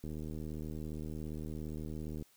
click train, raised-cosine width 3 ms, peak -30 dBFS, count 170, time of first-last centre 0.04-2.223 s, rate 77.4 Hz, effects white hiss -67 dBFS RMS until 2.36 s

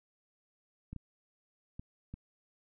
clicks, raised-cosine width 5 ms, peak -30 dBFS, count 4, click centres 0.93 / 0.963 / 1.795 / 2.14 s, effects none

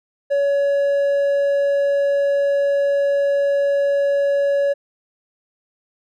sine tone with hard clipping, 563 Hz, C#5, 27 cents sharp, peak -16 dBFS, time 0.3-4.74 s, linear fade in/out 20 ms, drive 3 dB, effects none

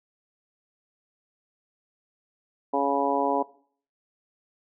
harmonic tone, 140 Hz, C#3, 18 cents sharp, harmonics 2 / 3 / 4 / 5 / 6 / 7, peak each -29 / -29 / -29 / -29 / -29 / -29 dBFS, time 2.73-3.43 s, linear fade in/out 10 ms, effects noise-tail reverb RT60 0.5 s tail -18 dB re dry

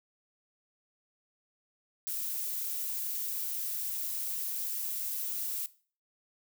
violet noise, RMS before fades -35 dBFS, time 2.07-5.66 s, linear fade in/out 0 ms, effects noise-tail reverb RT60 0.4 s tail -18 dB re dry

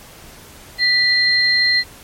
sine tone pair together, 1970 / 4174 Hz, B6 / C8, -5 / -5 cents, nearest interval octave + minor second, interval 1300 cents, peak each -15 dBFS, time 0.78-1.84 s, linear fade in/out 50 ms, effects pink hiss -41 dBFS RMS until 2.03 s + MP3 64 kbps

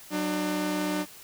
sawtooth tone pair together, 186.71 / 300 Hz, F#3 / D4, +16 / +37 cents, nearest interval minor sixth, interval 821 cents, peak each -28 / -24 dBFS, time 0.1-1.06 s, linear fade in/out 50 ms, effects white hiss -48 dBFS RMS until 1.23 s

